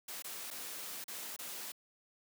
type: noise with dropouts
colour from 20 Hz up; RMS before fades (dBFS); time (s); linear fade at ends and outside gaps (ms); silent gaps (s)
white; -44; 0.08-1.72; 5; 0.223-0.243 / 0.505-0.51 / 1.042-1.08 / 1.364-1.389
effects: high-pass 200 Hz 12 dB/octave